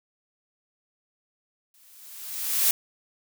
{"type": "noise with exponential growth", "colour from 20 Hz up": "blue", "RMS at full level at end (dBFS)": -19, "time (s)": [1.74, 2.71], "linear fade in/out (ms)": 2, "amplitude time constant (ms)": 210, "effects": []}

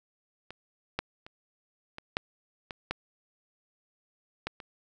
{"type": "clicks", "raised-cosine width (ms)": 0.3, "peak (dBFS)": [-26, -13, -29, -24, -11, -21, -14, -16, -27], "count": 9, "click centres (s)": [0.506, 0.99, 1.265, 1.984, 2.169, 2.708, 2.91, 4.47, 4.602], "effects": []}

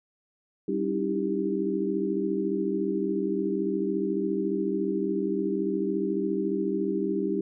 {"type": "tone cluster", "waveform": "sine", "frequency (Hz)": [195.8, 275.8, 319.3, 333.3, 393.8], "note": ["G3", "C#4", "D#4", "E4", "G4"], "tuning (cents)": [-2, -9, 45, 19, 8], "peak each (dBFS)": [-31, -33, -30, -37, -29], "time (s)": [0.68, 7.41], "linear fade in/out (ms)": 5, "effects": []}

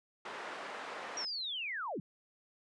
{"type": "band-pass noise", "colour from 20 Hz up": "white", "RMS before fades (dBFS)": -44, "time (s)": [0.25, 1.25], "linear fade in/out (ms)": 5, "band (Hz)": [400, 1500], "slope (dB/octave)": 12}
{"type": "linear sweep", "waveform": "sine", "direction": "down", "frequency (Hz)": [5730, 128.8], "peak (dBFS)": -36, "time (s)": [1.17, 2], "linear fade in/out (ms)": 2}
{"effects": ["resampled to 22050 Hz"]}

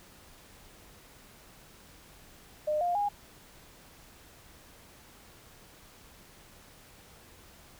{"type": "tone with pitch steps", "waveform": "sine", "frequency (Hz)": [606, 704.2, 818.3], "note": ["D#5", "F5", "G#5"], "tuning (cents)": [-46, 14, -26], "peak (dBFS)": -26, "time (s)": [2.67, 3.09], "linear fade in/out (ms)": 10, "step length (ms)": 140, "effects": ["pink hiss -55 dBFS RMS until 7.79 s"]}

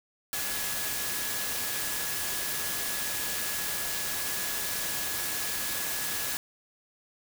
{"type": "tone in noise", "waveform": "sine", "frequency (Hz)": 1687, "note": "G#6", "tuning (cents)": 27, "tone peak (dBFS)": -41, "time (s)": [0.33, 6.37], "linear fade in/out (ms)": 0, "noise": "white", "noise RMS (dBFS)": -32, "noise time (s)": [0.33, 6.37], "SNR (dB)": -12, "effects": []}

